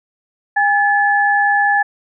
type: tone pair together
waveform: sine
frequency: 813 / 1722.7 Hz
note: G#5 / A6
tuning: -37 / -37 cents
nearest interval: octave + minor second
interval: 1300 cents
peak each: -14 dBFS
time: 0.56-1.83 s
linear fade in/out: 10 ms
effects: none